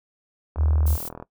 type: tone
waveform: sine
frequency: 76 Hz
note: D#2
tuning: 40 cents flat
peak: -17 dBFS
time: 0.56-0.98 s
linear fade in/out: 50 ms
type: click train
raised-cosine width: 1 ms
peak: -22 dBFS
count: 28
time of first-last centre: 0.56-1.225 s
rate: 40.6 Hz
type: noise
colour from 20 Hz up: violet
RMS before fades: -33 dBFS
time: 0.86-1.09 s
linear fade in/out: 10 ms
effects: noise-tail reverb RT60 0.1 s tail -19 dB re dry